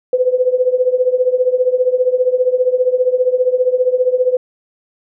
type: tone with tremolo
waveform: sine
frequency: 505 Hz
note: B4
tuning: 39 cents sharp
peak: -7 dBFS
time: 0.13-4.37 s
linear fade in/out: 2 ms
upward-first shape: triangle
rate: 15 Hz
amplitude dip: 90%
effects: none